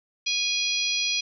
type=harmonic tone; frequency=825 Hz; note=G#5; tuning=12 cents flat; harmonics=3 / 4 / 5 / 6 / 7; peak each=-28 / -29 / -30 / -31 / -31 dBFS; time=0.26-1.21 s; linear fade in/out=10 ms; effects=none